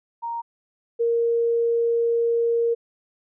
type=tone pair in turn; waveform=sine; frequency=932.3 / 466.1 Hz; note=A#5 / A#4; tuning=0 / 0 cents; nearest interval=octave; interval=1200 cents; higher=first; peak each=-26 / -18 dBFS; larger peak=second; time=0.22-0.42 / 0.99-2.75 s; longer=second; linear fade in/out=20 ms; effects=none